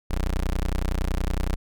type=tone; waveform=25% pulse; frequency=30.75 Hz; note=B0; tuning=7 cents flat; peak=-19 dBFS; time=0.1-1.56 s; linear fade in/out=10 ms; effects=none